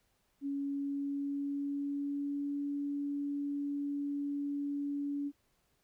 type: tone with pitch glide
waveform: sine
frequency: 280 to 285.2 Hz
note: C#4 to C#4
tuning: +18 to +49 cents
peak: -33 dBFS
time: 0.41-5.32 s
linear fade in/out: 50 ms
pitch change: +31 cents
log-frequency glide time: 0.55-2.6 s
effects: pink hiss -75 dBFS RMS until 5.83 s